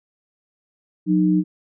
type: tone pair together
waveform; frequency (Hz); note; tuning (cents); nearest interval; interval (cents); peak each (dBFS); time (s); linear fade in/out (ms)
sine; 181.3 / 307.5; F#3 / D#4; -35 / -20; major sixth; 915; -17; 1.06-1.44; 50
effects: none